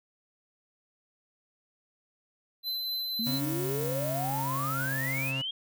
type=tone with tremolo; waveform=square; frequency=4046 Hz; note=B7; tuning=41 cents sharp; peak=-30 dBFS; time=2.63-3.41 s; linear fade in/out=50 ms; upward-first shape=triangle; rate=4 Hz; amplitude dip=25%
type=exponential sweep; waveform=sine; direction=up; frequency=220 to 3279 Hz; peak=-31 dBFS; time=3.19-5.51 s; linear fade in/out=5 ms
type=noise; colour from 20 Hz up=violet; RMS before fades=-38 dBFS; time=3.22-5.33 s; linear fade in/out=50 ms
type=tone with pitch glide; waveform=35% pulse; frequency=138.59 to 133.64 Hz; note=C#3 to C3; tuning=0 to +37 cents; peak=-31 dBFS; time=3.26-5.42 s; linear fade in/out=10 ms; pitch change=-63 cents; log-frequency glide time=3.58-4.98 s
effects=none